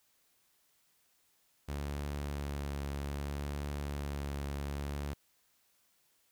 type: tone with vibrato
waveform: sawtooth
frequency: 71.4 Hz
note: D2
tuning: 48 cents flat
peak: -32 dBFS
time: 1.68-5.14 s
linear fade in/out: 10 ms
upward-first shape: triangle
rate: 0.63 Hz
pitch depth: 21 cents each way
effects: white hiss -72 dBFS RMS until 6.31 s